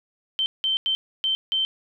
sine tone bursts at uneven times, 3108 Hz, G7, 16 cents flat, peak -20 dBFS, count 5, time 0.39-0.46 / 0.64-0.77 / 0.86-0.95 / 1.24-1.35 / 1.52-1.65 s, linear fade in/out 0 ms, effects none

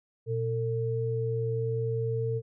sine tone pair together, 119.3 / 450.4 Hz, A#2 / A4, +41 / +40 cents, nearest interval octave + major seventh, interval 2299 cents, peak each -29 / -30 dBFS, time 0.26-2.42 s, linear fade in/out 50 ms, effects none

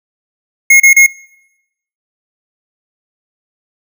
square tone bursts, 2160 Hz, C#7, 45 cents flat, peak -3 dBFS, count 3, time 0.7-1.064 s, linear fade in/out 5 ms, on 100 ms, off 32 ms, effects noise-tail reverb RT60 0.9 s tail -25 dB re dry

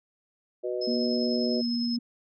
harmonic tone, 123.5 Hz, B2, in tune, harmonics 3 / 4 / 5, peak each -31 / -33 / -33 dBFS, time 0.63-1.62 s, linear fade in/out 20 ms
sine tone with tremolo, 5170 Hz, E8, 34 cents flat, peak -31 dBFS, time 0.81-1.97 s, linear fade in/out 10 ms, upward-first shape square, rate 10 Hz, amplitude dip 25%
sine tone with pitch glide, 239.3 to 237.9 Hz, A#3 to A#3, +46 to +35 cents, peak -26 dBFS, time 0.87-1.99 s, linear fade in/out 10 ms, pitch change -11 cents, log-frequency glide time 1.35-1.67 s
effects none

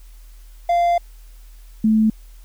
triangle / sine tone pair in turn, 693 / 218.3 Hz, F5 / A3, -14 / -13 cents, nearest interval octave + minor sixth, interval 1999 cents, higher first, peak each -12 dBFS, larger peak neither, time 0.69-0.98 / 1.84-2.1 s, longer first, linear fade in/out 5 ms, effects added 40 Hz sine -39 dBFS peak until 2.44 s + white hiss -55 dBFS RMS until 2.44 s

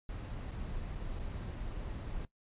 brown noise with dropouts, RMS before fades -40 dBFS, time 0.09-2.25 s, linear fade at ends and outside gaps 1 ms, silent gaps 0.511-0.516 / 0.95-0.954 / 1.191-1.197 s, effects noise-tail reverb RT60 0.1 s tail -17 dB re dry + resampled to 8000 Hz

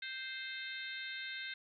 harmonic tone, 523 Hz, C5, 1 cent flat, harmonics 3 / 4 / 5 / 6 / 7 / 8, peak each -45 / -46 / -51 / -54 / -47 / -52 dBFS, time 0.02-1.54 s, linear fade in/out 5 ms, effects none

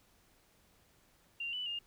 sine tone with pitch steps, 2777 / 2980 / 2823 Hz, F7 / F#7 / F7, -10 / +12 / +18 cents, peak -36 dBFS, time 1.4-1.79 s, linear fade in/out 5 ms, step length 130 ms, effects pink hiss -68 dBFS RMS until 1.86 s

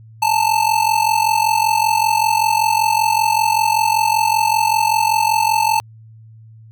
square ring-modulated tone, 880 Hz, A5, in tune, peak -11 dBFS, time 0.22-5.8 s, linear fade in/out 0 ms, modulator 22.6 Hz, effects added 111 Hz sine -39 dBFS peak until 6.71 s

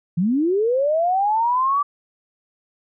sine linear sweep, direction up, 158.4 to 1168 Hz, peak -16 dBFS, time 0.17-1.83 s, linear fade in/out 10 ms, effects none

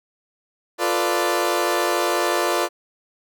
20% pulse chord, B half-diminished seventh, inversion second, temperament equal, 349.2 / 440 / 493.9 / 587.3 Hz, F4 / A4 / B4 / D5, 0 / 0 / 0 / 0 cents, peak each -18 / -22 / -21 / -19 dBFS, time 0.78-2.69 s, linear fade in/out 50 ms, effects none

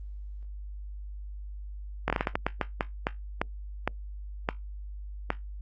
slowing click train, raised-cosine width 0.5 ms, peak -10 dBFS, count 15, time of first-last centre 2.08-5.304 s, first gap 20 ms, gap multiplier 1.33, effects added 50 Hz sine -37 dBFS peak until 5.61 s + Opus 24 kbps

